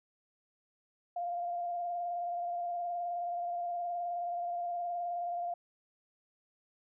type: tone with vibrato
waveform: sine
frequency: 698.5 Hz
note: F5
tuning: in tune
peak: -33 dBFS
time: 1.16-5.54 s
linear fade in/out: 5 ms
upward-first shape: square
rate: 19 Hz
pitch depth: 21 cents each way
effects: none